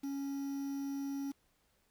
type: tone with quantisation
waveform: triangle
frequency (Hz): 277.2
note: C#4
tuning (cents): 0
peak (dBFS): -34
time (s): 0.03-1.32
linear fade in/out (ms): 10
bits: 9
effects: pink hiss -74 dBFS RMS until 1.9 s